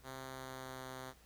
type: tone with pitch glide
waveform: 5% pulse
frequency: 131.7 to 129.96 Hz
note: C3 to C3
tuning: +12 to -11 cents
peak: -34 dBFS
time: 0.03-1.14 s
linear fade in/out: 50 ms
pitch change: -23 cents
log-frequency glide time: 0.15-0.88 s
effects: added 60 Hz sine -64 dBFS peak until 1.25 s + pink hiss -65 dBFS RMS until 1.25 s